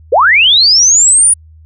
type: linear sweep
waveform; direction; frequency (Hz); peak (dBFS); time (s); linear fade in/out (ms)
sine; up; 404.6 to 9750; -4; 0.12-1.34; 10
effects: added 79 Hz sine -36 dBFS peak until 1.65 s